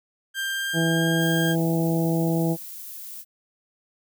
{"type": "tone with pitch glide", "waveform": "30% pulse", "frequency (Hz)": [1586, 1609.1], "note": ["G6", "G6"], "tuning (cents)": [20, 45], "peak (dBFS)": -23, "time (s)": [0.34, 1.56], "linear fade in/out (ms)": 50, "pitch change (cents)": 25, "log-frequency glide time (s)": [0.53, 1.04]}
{"type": "harmonic tone", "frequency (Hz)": 164.9, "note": "E3", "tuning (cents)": 1, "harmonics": [1, 2, 3, 4, 5], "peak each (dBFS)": [-22, -25, -30, -32, -36], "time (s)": [0.73, 2.57], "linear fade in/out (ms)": 50}
{"type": "noise", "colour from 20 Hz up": "violet", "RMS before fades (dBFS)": -38, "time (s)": [1.18, 3.25], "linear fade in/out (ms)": 50}
{"effects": []}